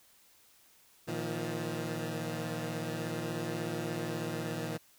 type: chord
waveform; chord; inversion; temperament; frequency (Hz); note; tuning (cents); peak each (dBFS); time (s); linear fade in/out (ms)
15% pulse; Bb suspended fourth; none; equal with one note detuned; 116.54 / 158.1 / 174.61; Bb2 / Eb3 / F3; 0 / +28 / 0; -33 / -31 / -34; 1.07-4.78; 20
effects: white hiss -63 dBFS RMS until 4.98 s